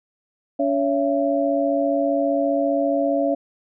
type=tone cluster; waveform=sine; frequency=283.8 / 558 / 673 Hz; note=C#4 / C#5 / E5; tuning=+41 / +11 / +36 cents; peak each=-22 dBFS; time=0.59-3.35 s; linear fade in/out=10 ms; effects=none